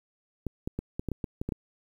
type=clicks; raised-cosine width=3 ms; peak=-18 dBFS; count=10; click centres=0.467 / 0.675 / 0.79 / 0.995 / 1.087 / 1.117 / 1.242 / 1.415 / 1.49 / 1.522 s; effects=9-bit